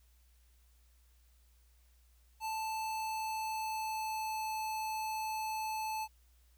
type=tone with pitch glide; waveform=square; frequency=880 to 871.4 Hz; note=A5 to A5; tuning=0 to -17 cents; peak=-36 dBFS; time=2.4-6.08 s; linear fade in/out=50 ms; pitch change=-17 cents; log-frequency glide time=2.52-4.53 s; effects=added 60 Hz sine -63 dBFS peak until 6.57 s + white hiss -73 dBFS RMS until 6.57 s